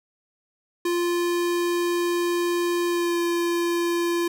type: tone with pitch glide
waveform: square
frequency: 347.9 to 343.5 Hz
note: F4 to F4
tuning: -7 to -29 cents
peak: -22 dBFS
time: 0.85-4.28 s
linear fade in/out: 5 ms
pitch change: -22 cents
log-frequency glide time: 2.87-3.19 s
effects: none